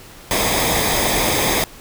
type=noise with comb filter; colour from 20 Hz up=pink; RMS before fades=-18 dBFS; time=0.31-1.64 s; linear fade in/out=0 ms; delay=0.7 ms; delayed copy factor=-0.6; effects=pink hiss -41 dBFS RMS until 1.8 s